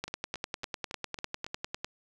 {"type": "two click trains", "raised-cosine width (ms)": 0.2, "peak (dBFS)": [-23, -16], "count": [6, 19], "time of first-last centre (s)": [[0.08, 1.465], [0.04, 1.845]], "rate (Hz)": [3.61, 9.97], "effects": []}